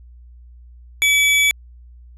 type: tone pair together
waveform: square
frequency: 2289 / 3430 Hz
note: D7 / A7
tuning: -45 / -45 cents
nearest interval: perfect fifth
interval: 700 cents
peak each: -14 / -21 dBFS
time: 1.02-1.51 s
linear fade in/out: 0 ms
effects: added 60 Hz sine -40 dBFS peak until 2.17 s + resampled to 32000 Hz